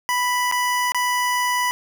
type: tone with dropouts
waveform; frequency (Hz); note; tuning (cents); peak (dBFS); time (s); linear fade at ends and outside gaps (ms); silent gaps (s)
25% pulse; 987.8; B5; 0; -15; 0.09-1.71; 0; 0.514-0.523 / 0.92-0.946
effects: none